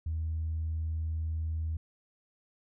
sine tone, 80 Hz, D#2, 49 cents sharp, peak -29 dBFS, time 0.06-1.77 s, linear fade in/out 5 ms, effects tanh soft clip ceiling -26 dBFS

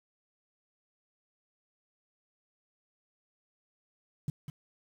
sine tone with echo, 144.3 Hz, D3, 30 cents flat, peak -28 dBFS, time 4.28-4.3 s, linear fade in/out 2 ms, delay 200 ms, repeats 1, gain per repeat -9 dB, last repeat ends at 4.5 s, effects 9-bit

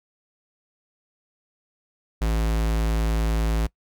square tone, 55 Hz, A1, in tune, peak -21 dBFS, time 2.21-3.67 s, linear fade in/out 10 ms, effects noise-tail reverb RT60 0.1 s tail -22 dB re dry

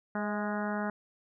harmonic tone with a mistuned harmonic, 207.7 Hz, G#3, in tune, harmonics 1 / 2 / 3 / 4 / 5 / 6 / 7 / 8 / 9, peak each -33 / -41 / -38 / -39 / -43 / -43 / -40 / -45 / -48 dBFS, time 0.15-0.9 s, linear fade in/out 2 ms, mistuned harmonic 3, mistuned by +28 cents, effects none

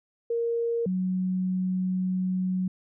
sine tone pair in turn, 466.2 / 185.01 Hz, A#4 / F#3, 0 / 0 cents, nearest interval octave + major third, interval 1600 cents, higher first, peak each -24 dBFS, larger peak neither, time 0.3-0.86 / 0.86-2.68 s, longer second, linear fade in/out 5 ms, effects none

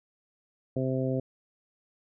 harmonic tone, 130.81 Hz, C3, in tune, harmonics 1 / 2 / 3 / 4 / 5, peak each -30 / -31 / -34 / -33 / -38 dBFS, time 0.76-1.2 s, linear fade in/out 5 ms, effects none

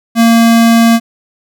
square tone, 230 Hz, A#3, 23 cents flat, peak -5 dBFS, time 0.15-1 s, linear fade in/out 50 ms, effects none

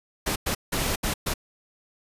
pink noise bursts at uneven times, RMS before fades -26 dBFS, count 5, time 0.26-0.36 / 0.46-0.55 / 0.72-0.96 / 1.03-1.14 / 1.26-1.34 s, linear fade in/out 10 ms, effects resampled to 32000 Hz

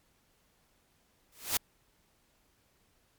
white noise with exponential growth, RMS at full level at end -25 dBFS, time 1.32-1.57 s, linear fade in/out 2 ms, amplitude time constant 53 ms, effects pink hiss -70 dBFS RMS until 3.18 s + MP3 96 kbps

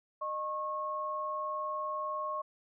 sine tone pair together, 611.7 / 1090 Hz, D#5 / C#6, -30 / -29 cents, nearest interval minor seventh, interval 1001 cents, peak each -39 / -34 dBFS, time 0.21-2.42 s, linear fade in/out 10 ms, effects none

